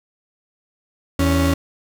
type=tone pair together; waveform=35% pulse; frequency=82.56 / 277.7 Hz; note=E2 / C#4; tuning=+3 / +3 cents; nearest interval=octave + major sixth; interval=2100 cents; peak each=-16 dBFS; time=1.19-1.54 s; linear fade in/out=5 ms; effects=none